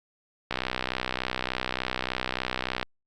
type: click train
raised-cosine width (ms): 0.3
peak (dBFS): -11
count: 148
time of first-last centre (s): 0.51-2.829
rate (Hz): 63.4
effects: Opus 48 kbps